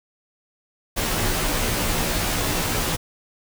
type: noise with comb filter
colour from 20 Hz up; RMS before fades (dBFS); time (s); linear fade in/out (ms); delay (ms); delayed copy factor
pink; -23; 0.96-2.97; 20; 15; -0.85
effects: none